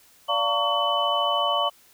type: tone cluster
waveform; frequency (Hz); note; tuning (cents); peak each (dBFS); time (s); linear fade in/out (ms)
sine; 582 / 695 / 909 / 1127 / 3002; D5 / F5 / A#5 / C#6 / F#7; -16 / -9 / -44 / +28 / +24; -28 / -28 / -29 / -25 / -26; 0.28-1.7; 20
effects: white hiss -56 dBFS RMS until 1.93 s